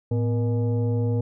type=tone with frequency modulation; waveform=sine; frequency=110.8 Hz; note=A2; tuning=13 cents sharp; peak=-20 dBFS; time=0.11-1.21 s; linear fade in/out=5 ms; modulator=363 Hz; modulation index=0.72; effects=none